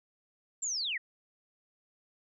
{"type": "linear sweep", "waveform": "sine", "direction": "down", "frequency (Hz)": [7520, 1751], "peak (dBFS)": -31, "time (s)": [0.62, 0.98], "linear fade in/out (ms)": 10, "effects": []}